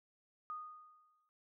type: tone with exponential decay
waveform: sine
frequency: 1235 Hz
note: D#6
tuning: 13 cents flat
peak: -39 dBFS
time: 0.5-1.29 s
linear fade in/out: 0 ms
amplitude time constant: 170 ms
effects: none